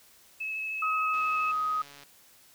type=tone with vibrato; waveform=sine; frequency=2591 Hz; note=E7; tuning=30 cents flat; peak=-31 dBFS; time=0.4-1.52 s; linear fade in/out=10 ms; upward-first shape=sine; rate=13 Hz; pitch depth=15 cents each way
type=tone with pitch glide; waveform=sine; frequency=1267 to 1256.1 Hz; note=D#6 to D#6; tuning=+31 to +16 cents; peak=-26 dBFS; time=0.82-1.82 s; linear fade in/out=5 ms; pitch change=-15 cents; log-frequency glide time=0.94-1.42 s
type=click train; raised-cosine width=0.2 ms; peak=-32 dBFS; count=128; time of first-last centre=1.14-2.034 s; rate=142 Hz
effects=white hiss -58 dBFS RMS until 2.54 s